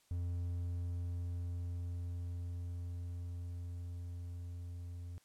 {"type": "tone with level ramp", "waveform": "triangle", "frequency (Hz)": 87.31, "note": "F2", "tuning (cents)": 0, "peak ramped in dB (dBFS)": [-33, -41], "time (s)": [0.11, 5.18], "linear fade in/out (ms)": 0, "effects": ["white hiss -71 dBFS RMS until 5.24 s", "low-pass 11000 Hz 12 dB/octave"]}